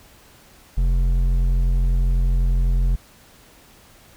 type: tone with hard clipping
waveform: sine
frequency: 44.02 Hz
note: F1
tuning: 14 cents sharp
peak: -17 dBFS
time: 0.77-2.96 s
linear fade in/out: 10 ms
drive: 7 dB
effects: pink hiss -50 dBFS RMS until 4.16 s